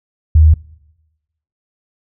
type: tone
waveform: sine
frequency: 78 Hz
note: D#2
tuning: 5 cents sharp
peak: -4 dBFS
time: 0.35-0.54 s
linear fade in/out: 5 ms
effects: noise-tail reverb RT60 1.0 s tail -23 dB re dry